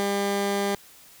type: tone pair together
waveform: 15% pulse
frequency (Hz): 200 / 400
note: G3 / G4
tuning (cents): +35 / +35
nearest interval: octave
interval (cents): 1200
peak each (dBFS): -19 / -26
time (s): 0-0.75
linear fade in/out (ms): 0
effects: white hiss -51 dBFS RMS until 1.2 s